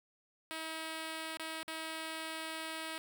5% pulse tone with dropouts, 320.1 Hz, D#4, 49 cents sharp, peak -28 dBFS, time 0.51-2.98 s, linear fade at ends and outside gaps 0 ms, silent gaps 1.372-1.396 / 1.631-1.679 s, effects none

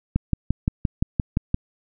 click train, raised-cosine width 5 ms, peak -7 dBFS, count 9, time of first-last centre 0.16-1.544 s, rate 5.78 Hz, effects none

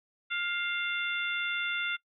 harmonic tone with a mistuned harmonic, 703 Hz, F5, 11 cents sharp, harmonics 2 / 3 / 4 / 5, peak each -33 / -35 / -36 / -37 dBFS, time 0.3-1.97 s, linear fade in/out 20 ms, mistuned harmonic 4, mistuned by -38 cents, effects noise-tail reverb RT60 0.1 s tail -22 dB re dry

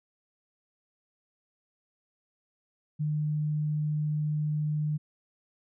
sine tone, 151.2 Hz, D#3, 49 cents flat, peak -26 dBFS, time 2.99-4.98 s, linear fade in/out 20 ms, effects none

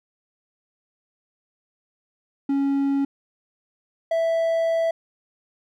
triangle tone pair in turn, 277.2 / 659.3 Hz, C#4 / E5, 0 / 0 cents, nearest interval octave + minor third, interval 1500 cents, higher second, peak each -17 / -17 dBFS, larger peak neither, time 2.49-3.05 / 4.11-4.91 s, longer second, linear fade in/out 5 ms, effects none

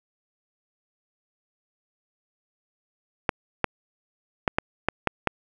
clicks, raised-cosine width 0.5 ms, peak -5 dBFS, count 7, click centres 3.292 / 3.643 / 4.478 / 4.585 / 4.886 / 5.073 / 5.273 s, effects none

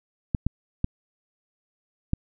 clicks, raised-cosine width 5 ms, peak -10 dBFS, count 4, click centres 0.348 / 0.466 / 0.844 / 2.134 s, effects none

